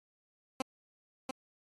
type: tone with echo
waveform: 15% pulse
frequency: 261.6 Hz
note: C4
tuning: in tune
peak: -24 dBFS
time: 0.6-0.62 s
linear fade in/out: 2 ms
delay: 690 ms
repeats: 1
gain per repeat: -4 dB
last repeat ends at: 1.31 s
effects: AAC 32 kbps